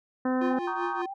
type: harmonic tone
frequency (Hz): 256.3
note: C4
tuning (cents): -36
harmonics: 1 / 2 / 3 / 4 / 5 / 6 / 7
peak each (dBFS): -25 / -31 / -35 / -37 / -39 / -41 / -42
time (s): 0.25-0.59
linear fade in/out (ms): 5
type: tone with tremolo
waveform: square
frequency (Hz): 350.8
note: F4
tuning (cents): +8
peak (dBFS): -29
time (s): 0.41-1.06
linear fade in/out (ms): 5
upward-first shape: triangle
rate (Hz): 5.2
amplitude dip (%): 90
type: tone with vibrato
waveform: sine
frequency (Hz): 784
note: G5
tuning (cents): 0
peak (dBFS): -34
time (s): 0.5-1.14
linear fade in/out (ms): 10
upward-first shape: sine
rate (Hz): 3.3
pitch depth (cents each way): 51
type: chord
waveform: sine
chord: Eb dominant seventh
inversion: second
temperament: just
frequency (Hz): 933.4 / 1120.1 / 1244.5 / 1555.6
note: Bb5 / Db6 / Eb6 / G6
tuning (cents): +2 / +18 / 0 / -14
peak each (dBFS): -34 / -35 / -36 / -37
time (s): 0.67-1.02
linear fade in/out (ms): 5
effects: low-pass 3000 Hz 12 dB/octave